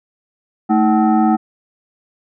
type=tone with frequency modulation; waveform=sine; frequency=220 Hz; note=A3; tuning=in tune; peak=-10 dBFS; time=0.69-1.37 s; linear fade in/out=20 ms; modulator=537 Hz; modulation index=1.2; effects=none